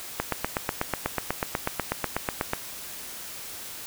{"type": "click train", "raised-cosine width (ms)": 0.5, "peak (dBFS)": -9, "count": 20, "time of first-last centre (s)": [0.2, 2.534], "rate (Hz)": 8.14, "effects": ["white hiss -39 dBFS RMS until 3.86 s"]}